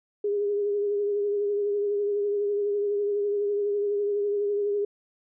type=tone with vibrato; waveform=sine; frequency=408.8 Hz; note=G#4; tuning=27 cents flat; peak=-23 dBFS; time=0.24-4.85 s; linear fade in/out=5 ms; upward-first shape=triangle; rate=12 Hz; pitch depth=35 cents each way; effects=none